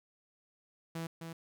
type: tone with echo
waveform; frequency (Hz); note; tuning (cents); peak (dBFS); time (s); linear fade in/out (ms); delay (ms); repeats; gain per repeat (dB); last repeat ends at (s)
sawtooth; 164.81; E3; 0; -33; 0.95-1.07; 5; 260; 1; -5; 1.33
effects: none